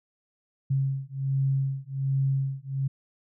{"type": "beating tone pair", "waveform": "sine", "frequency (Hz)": [135.1, 136.4], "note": ["C#3", "C#3"], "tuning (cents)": [-44, -28], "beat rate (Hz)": 1.3, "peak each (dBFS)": -27, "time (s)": [0.7, 2.88], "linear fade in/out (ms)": 10, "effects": []}